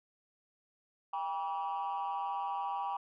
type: tone cluster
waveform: sine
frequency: 797 / 965 / 1147 Hz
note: G5 / B5 / D6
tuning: +28 / -40 / -41 cents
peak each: -35 / -36 / -39 dBFS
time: 1.13-2.97 s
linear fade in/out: 5 ms
effects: tanh soft clip ceiling -29 dBFS